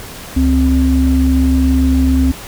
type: tone pair together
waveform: sine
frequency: 69.3 / 261.4 Hz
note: C#2 / C4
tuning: 0 / -1 cents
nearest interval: octave + major seventh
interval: 2299 cents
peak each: -11 dBFS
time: 0.36-2.32 s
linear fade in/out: 10 ms
effects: tanh soft clip ceiling -1 dBFS + pink hiss -31 dBFS RMS until 2.47 s